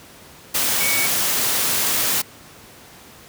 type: tone in noise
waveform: sine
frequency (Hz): 2244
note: C#7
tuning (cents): +21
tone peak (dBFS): -22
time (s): 0.8-1.07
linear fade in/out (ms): 10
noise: white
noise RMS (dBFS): -20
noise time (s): 0.54-2.22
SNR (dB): -5
effects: pink hiss -44 dBFS RMS until 3.28 s + high-pass 80 Hz 12 dB/octave